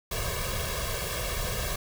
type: noise with comb filter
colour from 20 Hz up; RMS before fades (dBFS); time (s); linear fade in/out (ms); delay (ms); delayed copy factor
pink; -31; 0.11-1.76; 5; 1.8; +0.95
effects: none